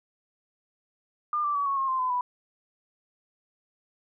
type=tone with pitch steps; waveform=sine; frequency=1204 / 1170.4 / 1137.7 / 1106 / 1075.1 / 1045.1 / 1016 / 987.6 Hz; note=D6 / D6 / C#6 / C#6 / C6 / C6 / B5 / B5; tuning=+43 / -6 / +45 / -4 / +47 / -2 / +49 / 0 cents; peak=-24 dBFS; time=1.33-2.21 s; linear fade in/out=2 ms; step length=110 ms; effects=none